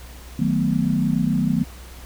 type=chord; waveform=sine; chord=B dominant seventh; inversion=first; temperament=equal; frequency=155.56 / 185 / 220 / 246.9 Hz; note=D#3 / F#3 / A3 / B3; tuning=0 / 0 / 0 / 0 cents; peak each=-23 dBFS; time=0.39-1.64 s; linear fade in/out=5 ms; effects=added 62 Hz sine -38 dBFS peak until 2.05 s + pink hiss -44 dBFS RMS until 2.05 s

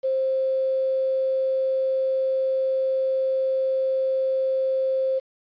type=tone with quantisation; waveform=sine; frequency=528 Hz; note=C5; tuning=16 cents sharp; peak=-20 dBFS; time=0.03-5.2 s; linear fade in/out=20 ms; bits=8; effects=resampled to 11025 Hz

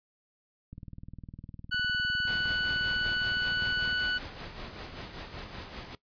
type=click train; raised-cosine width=5 ms; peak=-31 dBFS; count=64; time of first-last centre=0.73-3.928 s; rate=19.7 Hz
type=tone; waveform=sawtooth; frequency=1484 Hz; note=F#6; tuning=5 cents sharp; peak=-23 dBFS; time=1.71-4.19 s; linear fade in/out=20 ms
type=noise with tremolo; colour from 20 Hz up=pink; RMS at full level=-40 dBFS; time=2.27-5.95 s; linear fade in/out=2 ms; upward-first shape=sine; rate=5.2 Hz; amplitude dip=50%
effects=noise-tail reverb RT60 0.1 s tail -19 dB re dry + resampled to 11025 Hz

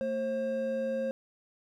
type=tone pair together; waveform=triangle; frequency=225 / 533.6 Hz; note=A3 / C5; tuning=+39 / +34 cents; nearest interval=octave + minor third; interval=1495 cents; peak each=-34 / -28 dBFS; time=0.01-1.11 s; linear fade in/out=0 ms; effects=none

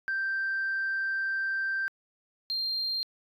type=tone pair in turn; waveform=sine; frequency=1568 / 4186 Hz; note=G6 / C8; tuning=0 / 0 cents; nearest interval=octave + perfect fourth; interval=1700 cents; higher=second; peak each=-26 / -27 dBFS; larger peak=first; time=0.08-1.88 / 2.5-3.03 s; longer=first; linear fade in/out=0 ms; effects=tanh soft clip ceiling -24 dBFS

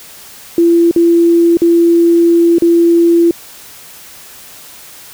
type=tone with dropouts; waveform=sine; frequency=338.9 Hz; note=E4; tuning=48 cents sharp; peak=-5 dBFS; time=0.58-3.31 s; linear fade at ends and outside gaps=2 ms; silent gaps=0.912-0.961 / 1.571-1.618 / 2.584-2.621 s; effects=white hiss -35 dBFS RMS until 5.13 s

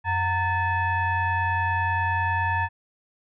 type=tone with frequency modulation; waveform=sine; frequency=918 Hz; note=A#5; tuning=27 cents flat; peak=-21 dBFS; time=0.04-2.69 s; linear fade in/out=50 ms; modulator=827 Hz; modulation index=1.2; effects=none

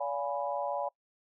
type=chord; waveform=sine; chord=D diminished seventh; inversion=none; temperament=equal with one note detuned; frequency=573.6 / 698.5 / 830.6 / 987.8 Hz; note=D5 / F5 / Ab5 / Cb6; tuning=-41 / 0 / 0 / 0 cents; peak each=-34 / -38 / -36 / -38 dBFS; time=0-0.89 s; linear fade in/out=10 ms; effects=noise-tail reverb RT60 0.1 s tail -23 dB re dry

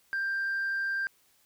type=tone; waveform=sine; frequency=1583 Hz; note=G6; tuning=17 cents sharp; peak=-26 dBFS; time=0.13-1.07 s; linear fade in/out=0 ms; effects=tanh soft clip ceiling -26 dBFS + white hiss -66 dBFS RMS until 1.45 s

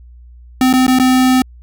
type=tone with dropouts; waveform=square; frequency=257.1 Hz; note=C4; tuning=30 cents flat; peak=-9 dBFS; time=0.61-1.42 s; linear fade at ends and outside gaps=2 ms; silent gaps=0.729-0.736 / 0.867-0.879 / 0.988-0.997 s; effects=added 60 Hz sine -36 dBFS peak until 1.62 s

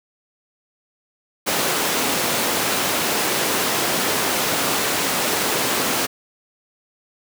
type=high-pass noise; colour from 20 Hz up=pink; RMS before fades=-21 dBFS; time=1.46-6.07 s; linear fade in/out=20 ms; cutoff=260 Hz; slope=12 dB/octave; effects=none

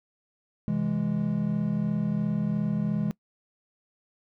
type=chord; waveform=triangle; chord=C augmented; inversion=none; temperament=equal; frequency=130.81 / 164.81 / 207.7 Hz; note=C3 / E3 / G#3; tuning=0 / 0 / 0 cents; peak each=-31 / -27 / -25 dBFS; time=0.68-3.11 s; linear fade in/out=0 ms; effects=noise-tail reverb RT60 0.1 s tail -22 dB re dry

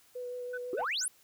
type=tone with vibrato; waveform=sine; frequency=493.9 Hz; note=B4; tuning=in tune; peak=-36 dBFS; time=0.15-0.85 s; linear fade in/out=10 ms; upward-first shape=sine; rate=6 Hz; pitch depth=12 cents each way
type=tone bursts; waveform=sine; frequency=1500 Hz; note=F#6; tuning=23 cents sharp; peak=-36 dBFS; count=3; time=0.53-1.057 s; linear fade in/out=10 ms; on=49 ms; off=190 ms
type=exponential sweep; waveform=sine; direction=up; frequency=339.5 to 11450 Hz; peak=-29 dBFS; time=0.73-1.08 s; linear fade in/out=2 ms
effects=tanh soft clip ceiling -26 dBFS + white hiss -63 dBFS RMS until 1.23 s

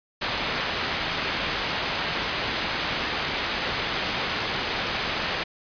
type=low-pass noise; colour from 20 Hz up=white; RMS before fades=-28 dBFS; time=0.21-5.44 s; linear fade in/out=10 ms; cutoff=3400 Hz; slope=12 dB/octave; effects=resampled to 11025 Hz

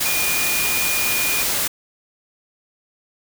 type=tone in noise; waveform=sine; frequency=2436 Hz; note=D#7; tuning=37 cents flat; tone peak=-23 dBFS; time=0.05-1.43 s; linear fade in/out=10 ms; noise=white; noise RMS=-21 dBFS; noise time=0-1.68 s; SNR=-5 dB; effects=none

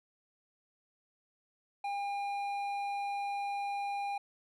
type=tone with hard clipping; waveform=sine; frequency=805 Hz; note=G5; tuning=46 cents sharp; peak=-35 dBFS; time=1.84-4.18 s; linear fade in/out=5 ms; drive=8 dB; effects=none

